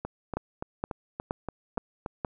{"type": "two click trains", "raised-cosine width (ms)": 1, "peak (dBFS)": [-15, -19], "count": [5, 8], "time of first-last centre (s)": [[0.37, 2.248], [0.05, 2.061]], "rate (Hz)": [2.13, 3.48], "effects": []}